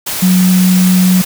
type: tone in noise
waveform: sine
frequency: 183.9 Hz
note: F#3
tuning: 10 cents flat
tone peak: -6 dBFS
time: 0.22-1.22 s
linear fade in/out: 10 ms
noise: white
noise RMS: -19 dBFS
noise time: 0.06-1.25 s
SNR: +10 dB
effects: none